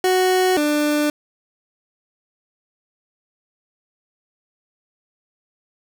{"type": "tone pair in turn", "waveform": "30% pulse", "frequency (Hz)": [370, 297.1], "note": ["F#4", "D4"], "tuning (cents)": [0, 20], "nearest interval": "major third", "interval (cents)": 380, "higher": "first", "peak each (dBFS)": [-12, -14], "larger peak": "first", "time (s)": [[0.04, 0.57], [0.57, 1.1]], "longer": "neither", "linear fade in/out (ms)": 2, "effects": []}